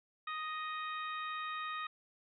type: harmonic tone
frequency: 623 Hz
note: D#5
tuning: 2 cents sharp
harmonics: 2 / 3 / 4 / 5 / 6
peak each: -39 / -45 / -48 / -56 / -49 dBFS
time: 0.27-1.87 s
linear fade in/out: 5 ms
effects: none